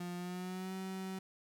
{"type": "tone with pitch glide", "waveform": "35% pulse", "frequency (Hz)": [176.6, 189.28], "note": ["F3", "F#3"], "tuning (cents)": [20, 40], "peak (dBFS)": -38, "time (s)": [0, 1.19], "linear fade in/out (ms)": 5, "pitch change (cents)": 120, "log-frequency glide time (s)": [0.16, 0.75], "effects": []}